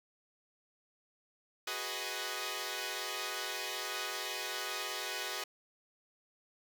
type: chord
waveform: 5% pulse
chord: G# minor seventh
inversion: third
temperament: equal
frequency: 370 / 415.3 / 493.9 / 622.3 Hz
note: F#4 / G#4 / B4 / D#5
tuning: 0 / 0 / 0 / 0 cents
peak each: -31 dBFS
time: 1.67-5.44 s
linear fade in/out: 5 ms
effects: none